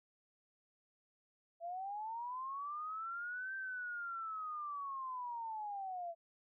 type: linear two-way sweep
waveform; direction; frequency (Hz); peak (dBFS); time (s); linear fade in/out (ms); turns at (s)
sine; up then down; 664 to 1568 to 664; -40; 1.6-6.15; 50; 3.55
effects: none